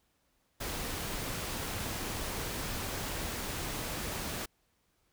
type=noise; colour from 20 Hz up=pink; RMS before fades=-37 dBFS; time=0.6-4.46 s; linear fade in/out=10 ms; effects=pink hiss -74 dBFS RMS until 5.12 s